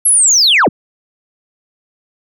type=linear sweep; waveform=sine; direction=down; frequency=11380 to 66.6 Hz; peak=-5 dBFS; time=0.05-0.69 s; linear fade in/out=10 ms; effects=tanh soft clip ceiling -4 dBFS